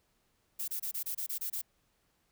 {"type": "noise bursts", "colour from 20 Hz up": "violet", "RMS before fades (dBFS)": -36, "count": 9, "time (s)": [0.59, 1.617], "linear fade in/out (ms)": 10, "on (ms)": 91, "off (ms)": 26, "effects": ["pink hiss -74 dBFS RMS until 2.31 s"]}